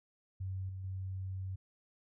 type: tone with level steps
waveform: sine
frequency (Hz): 94.6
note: F#2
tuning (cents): +39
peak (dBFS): -36 / -40 / -37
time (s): 0.4-1.56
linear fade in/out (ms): 10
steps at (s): 0.69 / 0.84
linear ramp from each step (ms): 2
effects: none